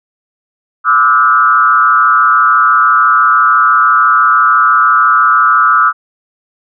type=tone with frequency modulation; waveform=sine; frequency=1300 Hz; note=E6; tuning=24 cents flat; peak=-5 dBFS; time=0.84-5.93 s; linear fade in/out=50 ms; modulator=126 Hz; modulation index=1.1; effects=none